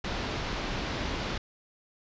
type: low-pass noise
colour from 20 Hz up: pink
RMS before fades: -33 dBFS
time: 0.04-1.38 s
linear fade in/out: 5 ms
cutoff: 5000 Hz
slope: 24 dB/octave
effects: resampled to 16000 Hz